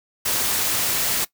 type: noise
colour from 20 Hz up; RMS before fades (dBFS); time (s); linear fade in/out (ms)
white; -22; 0.25-1.25; 10
effects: noise-tail reverb RT60 0.1 s tail -19 dB re dry